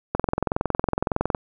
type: click train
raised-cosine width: 1 ms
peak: -7 dBFS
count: 27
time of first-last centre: 0.15-1.348 s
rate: 21.7 Hz
effects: none